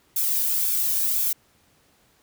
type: noise with flanger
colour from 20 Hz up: violet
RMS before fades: -23 dBFS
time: 0.16-1.33 s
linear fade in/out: 5 ms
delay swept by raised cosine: 1 to 1.53 ms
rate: 1.9 Hz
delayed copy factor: -0.5
effects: pink hiss -61 dBFS RMS until 2.22 s + high-pass 60 Hz 12 dB/octave